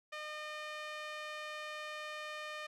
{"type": "tone with band-pass filter", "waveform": "sawtooth", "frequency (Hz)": 608, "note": "D#5", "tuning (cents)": -40, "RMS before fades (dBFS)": -44, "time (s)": [0.12, 2.67], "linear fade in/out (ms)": 10, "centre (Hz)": 2100, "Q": 1, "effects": []}